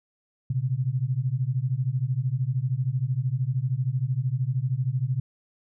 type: beating tone pair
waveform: sine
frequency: 122.2 / 135.2 Hz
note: B2 / C#3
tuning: -18 / -43 cents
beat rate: 13 Hz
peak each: -26 dBFS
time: 0.5-5.2 s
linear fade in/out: 5 ms
effects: none